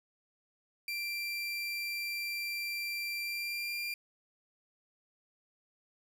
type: tone with pitch glide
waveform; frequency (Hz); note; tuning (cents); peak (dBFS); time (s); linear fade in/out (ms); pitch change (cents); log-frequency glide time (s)
30% pulse; 2360 to 2386; D7 to D7; +8 to +27; -32; 0.88-3.94; 2; +19; 3.17-3.76
effects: none